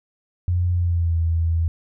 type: tone with pitch glide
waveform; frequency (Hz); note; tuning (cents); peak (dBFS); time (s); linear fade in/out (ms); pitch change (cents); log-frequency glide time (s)
sine; 88.6 to 82.67; F2 to E2; +25 to +6; -17; 0.48-1.68; 0; -119; 0.73-1.18
effects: none